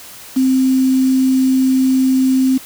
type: tone with quantisation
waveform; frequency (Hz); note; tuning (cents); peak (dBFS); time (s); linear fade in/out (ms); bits
sine; 261.6; C4; 0; -10; 0.36-2.58; 10; 5
effects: white hiss -36 dBFS RMS until 2.65 s